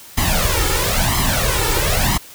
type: noise with flanger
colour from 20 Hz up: pink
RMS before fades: -17 dBFS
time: 0.17-2.18 s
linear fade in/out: 10 ms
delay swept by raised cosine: 0.97 to 2.27 ms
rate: 1 Hz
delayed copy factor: +0.8
effects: white hiss -40 dBFS RMS until 2.34 s